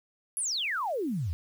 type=exponential sweep; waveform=sine; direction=down; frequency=11370 to 73.8 Hz; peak=-28 dBFS; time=0.37-1.33 s; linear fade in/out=0 ms; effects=9-bit